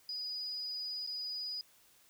sine tone with dropouts, 4941 Hz, D#8, 13 cents flat, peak -37 dBFS, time 0.09-1.61 s, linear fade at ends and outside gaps 1 ms, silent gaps 1.065-1.073 s, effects white hiss -65 dBFS RMS until 2.09 s

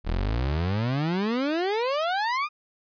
30% pulse exponential sweep, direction up, 37.06 to 1251 Hz, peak -21 dBFS, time 0.04-2.49 s, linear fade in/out 50 ms, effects resampled to 11025 Hz

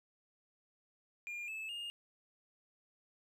triangle tone with pitch steps, 2409 / 2612 / 2832 Hz, D7 / E7 / F7, +43 / -17 / +23 cents, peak -39 dBFS, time 1.27-1.9 s, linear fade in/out 0 ms, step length 210 ms, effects none

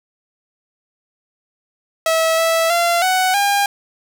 sawtooth tone with pitch steps, 649 / 656 / 687 / 745 / 806 Hz, E5 / E5 / F5 / F#5 / G5, -27 / -9 / -29 / +12 / +48 cents, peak -10 dBFS, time 2.06-3.66 s, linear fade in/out 2 ms, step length 320 ms, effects none

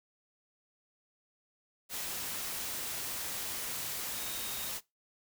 sine tone in noise, 3729 Hz, A#7, in tune, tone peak -46 dBFS, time 4.12-4.72 s, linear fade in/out 50 ms, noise white, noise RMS -38 dBFS, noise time 1.89-4.81 s, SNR -11 dB, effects noise-tail reverb RT60 0.2 s tail -21 dB re dry

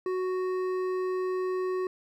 sine tone with hard clipping, 370 Hz, F#4, in tune, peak -29 dBFS, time 0.06-1.87 s, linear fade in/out 2 ms, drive 9 dB, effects none

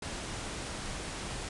pink low-pass noise, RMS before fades -39 dBFS, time 0.02-1.49 s, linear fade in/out 5 ms, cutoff 10000 Hz, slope 96 dB/octave, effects none

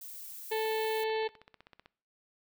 violet noise, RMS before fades -45 dBFS, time 0.01-1.04 s, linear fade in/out 5 ms
harmonic tone, 439.8 Hz, A4, 1 cent flat, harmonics 1 / 2 / 4 / 5 / 6 / 7 / 8 / 9 / 10, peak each -30 / -36 / -42 / -44 / -46 / -47 / -48 / -49 / -50 dBFS, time 0.51-1.28 s, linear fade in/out 10 ms
click train, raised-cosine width 0.3 ms, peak -36 dBFS, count 22, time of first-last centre 0.53-1.859 s, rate 15.8 Hz
effects noise-tail reverb RT60 0.5 s tail -21 dB re dry

